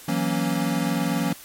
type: chord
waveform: square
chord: F# dominant seventh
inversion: third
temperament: equal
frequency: 164.81 / 185 / 233.1 / 277.2 Hz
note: E3 / F#3 / A#3 / C#4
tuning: 0 / 0 / 0 / 0 cents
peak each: -28 dBFS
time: 0.08-1.33 s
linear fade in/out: 5 ms
effects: white hiss -44 dBFS RMS until 1.44 s + MP3 64 kbps